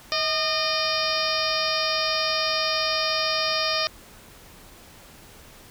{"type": "harmonic tone with a mistuned harmonic", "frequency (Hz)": 611, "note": "D#5", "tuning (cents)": -32, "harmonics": [1, 2, 3, 4, 5, 6, 7, 8, 9], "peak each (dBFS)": [-29, -29, -33, -31, -33, -33, -33, -28, -31], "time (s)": [0.12, 3.87], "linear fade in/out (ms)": 0, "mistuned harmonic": 1, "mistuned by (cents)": 69, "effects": ["pink hiss -48 dBFS RMS until 5.7 s"]}